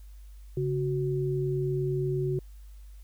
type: tone pair together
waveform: sine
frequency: 138.6 / 370 Hz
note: C#3 / F#4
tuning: 0 / 0 cents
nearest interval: octave + perfect fourth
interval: 1700 cents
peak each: -28 / -29 dBFS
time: 0.57-2.39 s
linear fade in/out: 2 ms
effects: added 50 Hz sine -44 dBFS peak until 3.03 s + white hiss -65 dBFS RMS until 3.03 s